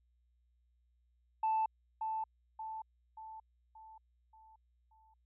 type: tone with echo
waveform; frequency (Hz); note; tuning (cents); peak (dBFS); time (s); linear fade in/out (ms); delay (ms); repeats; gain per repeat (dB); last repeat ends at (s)
sine; 880; A5; 0; -28; 1.43-1.66; 5; 580; 6; -6; 5.14
effects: tanh soft clip ceiling -26 dBFS + added 60 Hz sine -70 dBFS peak until 5.25 s